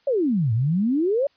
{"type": "exponential two-way sweep", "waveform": "sine", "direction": "down then up", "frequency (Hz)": [587.3, 106.4, 587.3], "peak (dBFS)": -18, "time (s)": [0.07, 1.27], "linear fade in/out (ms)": 5, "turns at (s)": 0.53, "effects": ["white hiss -63 dBFS RMS until 1.36 s", "resampled to 11025 Hz"]}